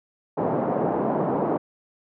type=band-pass noise; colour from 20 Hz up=white; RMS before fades=-24 dBFS; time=0.37-1.58 s; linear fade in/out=10 ms; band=140 to 790 Hz; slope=24 dB/octave; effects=none